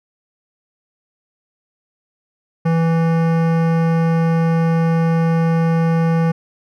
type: tone with hard clipping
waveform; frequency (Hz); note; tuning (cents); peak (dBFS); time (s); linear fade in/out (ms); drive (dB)
sine; 164.81; E3; 0; -15; 2.65-6.32; 10; 17
effects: none